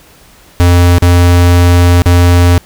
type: tone with dropouts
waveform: square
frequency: 87.8 Hz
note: F2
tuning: 10 cents sharp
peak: -4 dBFS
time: 0.6-2.58 s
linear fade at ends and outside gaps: 0 ms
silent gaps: 0.983-1.023 / 2.02-2.059 s
effects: pink hiss -41 dBFS RMS until 2.65 s